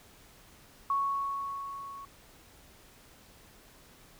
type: tone with level ramp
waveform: sine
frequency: 1108.7 Hz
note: C#6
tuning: in tune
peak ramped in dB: -25 to -42 dBFS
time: 0.9-2.05 s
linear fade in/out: 2 ms
effects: pink hiss -57 dBFS RMS until 4.19 s